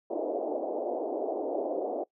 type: band-pass noise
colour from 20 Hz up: white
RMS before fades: -32 dBFS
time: 0.1-2.04 s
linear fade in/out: 5 ms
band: 290 to 710 Hz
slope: 48 dB/octave
effects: noise-tail reverb RT60 0.1 s tail -21 dB re dry